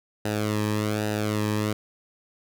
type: tone with flanger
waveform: sawtooth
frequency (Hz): 106.1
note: G#2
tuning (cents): +38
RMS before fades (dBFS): -26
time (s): 0.25-1.73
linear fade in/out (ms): 5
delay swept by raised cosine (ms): 0.9 to 1.42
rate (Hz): 1.2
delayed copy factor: -0.75
effects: none